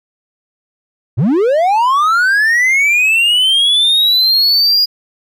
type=linear sweep; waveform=triangle; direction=up; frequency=94.3 to 4900 Hz; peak=-7 dBFS; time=1.17-4.86 s; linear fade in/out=20 ms; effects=none